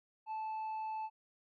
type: tone with tanh clipping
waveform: sine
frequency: 874 Hz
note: A5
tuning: 12 cents flat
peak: -38 dBFS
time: 0.26-1.1 s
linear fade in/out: 50 ms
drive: 3 dB
effects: none